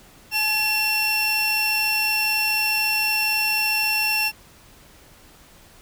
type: tone pair together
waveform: 30% pulse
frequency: 853.9 / 2711 Hz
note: G#5 / E7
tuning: +48 / +48 cents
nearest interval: octave + minor sixth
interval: 2000 cents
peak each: -26 / -17 dBFS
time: 0.31-4.32 s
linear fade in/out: 50 ms
effects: pink hiss -50 dBFS RMS until 5.81 s